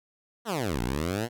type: exponential two-way sweep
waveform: 10% pulse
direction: down then up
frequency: 246.9 to 56.1 to 124.5 Hz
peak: -19 dBFS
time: 0.45-1.29 s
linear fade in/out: 50 ms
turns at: 0.81 s
effects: none